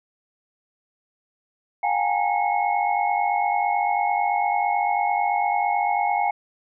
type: tone cluster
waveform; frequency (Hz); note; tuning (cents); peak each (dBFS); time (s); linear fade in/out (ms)
sine; 716 / 810 / 859 / 919 / 2177; F5 / G#5 / A5 / A#5 / C#7; +43 / -43 / -42 / -25 / -32; -25 / -22 / -28 / -31 / -30; 1.83-6.31; 5
effects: none